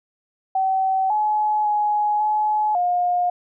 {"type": "tone with pitch steps", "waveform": "sine", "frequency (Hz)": [764, 849, 838, 850, 712], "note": ["G5", "G#5", "G#5", "G#5", "F5"], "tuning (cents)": [-45, 38, 15, 40, 33], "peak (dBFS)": -17, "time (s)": [0.55, 3.3], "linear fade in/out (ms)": 5, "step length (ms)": 550, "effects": []}